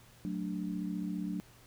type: chord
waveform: sine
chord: D major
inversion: first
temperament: equal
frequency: 185 / 220 / 293.7 Hz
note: F#3 / A3 / D4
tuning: 0 / 0 / 0 cents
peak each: -36 / -40 / -39 dBFS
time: 0.25-1.4 s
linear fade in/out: 0 ms
effects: added 118 Hz sine -61 dBFS peak until 1.66 s + pink hiss -60 dBFS RMS until 1.66 s